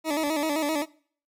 20% pulse tone with vibrato, 303.4 Hz, D#4, 44 cents flat, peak -19 dBFS, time 0.04-0.86 s, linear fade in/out 50 ms, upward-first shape square, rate 7.7 Hz, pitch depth 80 cents each way, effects noise-tail reverb RT60 0.5 s tail -22 dB re dry + MP3 64 kbps

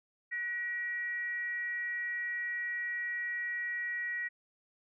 sine tone with frequency modulation, 1910 Hz, A#6, 42 cents sharp, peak -33 dBFS, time 0.31-4.29 s, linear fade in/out 20 ms, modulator 430 Hz, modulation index 0.3, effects none

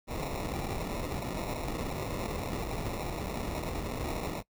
pink noise with sample-and-hold, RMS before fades -35 dBFS, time 0.07-4.43 s, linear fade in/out 50 ms, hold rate 1575 Hz, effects noise-tail reverb RT60 0.1 s tail -22 dB re dry

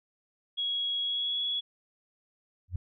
sine tone with pitch glide, 3322 to 3368 Hz, G#7 to G#7, 0 to +24 cents, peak -28 dBFS, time 0.57-1.61 s, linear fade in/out 20 ms, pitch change +24 cents, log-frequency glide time 1.01-1.4 s
sine tone with exponential growth, 89.1 Hz, F2, 35 cents sharp, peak -25 dBFS, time 2.68-2.76 s, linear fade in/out 5 ms, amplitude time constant 16 ms
effects none

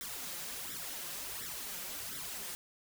white noise with flanger, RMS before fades -42 dBFS, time 0.01-2.55 s, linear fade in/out 0 ms, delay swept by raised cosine 0.54 to 5.74 ms, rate 1.4 Hz, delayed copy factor +0.8, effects none

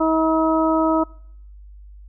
harmonic tone, 319.8 Hz, D#4, 48 cents sharp, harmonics 1 / 2 / 3 / 4, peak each -18 / -21 / -23 / -24 dBFS, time 0-1.04 s, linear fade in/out 10 ms, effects noise-tail reverb RT60 0.7 s tail -25 dB re dry + added 50 Hz sine -39 dBFS peak until 2.08 s

